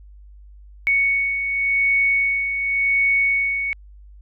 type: beating tone pair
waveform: sine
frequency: 2222 / 2222.9 Hz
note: C#7 / C#7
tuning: +4 / +4 cents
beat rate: 0.9 Hz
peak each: -26 / -17 dBFS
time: 0.87-3.73 s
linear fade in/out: 0 ms
effects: added 50 Hz sine -41 dBFS peak until 4.21 s